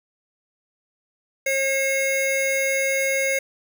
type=tone pair together; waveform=square; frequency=539.8 / 2159 Hz; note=C#5 / C#7; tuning=-46 / -46 cents; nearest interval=2 octaves; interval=2400 cents; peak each=-24 / -23 dBFS; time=1.46-3.39 s; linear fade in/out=5 ms; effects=none